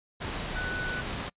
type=tone in noise; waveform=sine; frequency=1488 Hz; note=F#6; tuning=9 cents sharp; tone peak=-32 dBFS; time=0.55-1.02 s; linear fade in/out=20 ms; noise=pink; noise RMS=-34 dBFS; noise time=0.2-1.3 s; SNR=-1 dB; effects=noise-tail reverb RT60 0.1 s tail -26 dB re dry + resampled to 8000 Hz